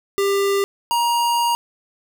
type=tone pair in turn; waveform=square; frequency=397.2 / 944.7 Hz; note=G4 / A#5; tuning=+23 / +23 cents; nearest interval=octave + minor third; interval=1500 cents; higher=second; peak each=-17 dBFS; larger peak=neither; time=0.18-0.64 / 0.91-1.55 s; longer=second; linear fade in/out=0 ms; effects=none